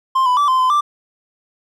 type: tone with pitch steps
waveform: triangle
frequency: 1051 / 997 / 1159 / 1036 / 1024 / 1177 Hz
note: C6 / B5 / D6 / C6 / C6 / D6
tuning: +7 / +16 / -23 / -17 / -38 / +3 cents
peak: -10 dBFS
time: 0.15-0.81 s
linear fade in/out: 10 ms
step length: 110 ms
effects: none